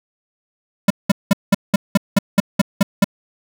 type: tone bursts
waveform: square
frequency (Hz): 198.8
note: G3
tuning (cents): +25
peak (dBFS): -9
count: 11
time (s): 0.88-3.044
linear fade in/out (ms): 5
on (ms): 24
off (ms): 190
effects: none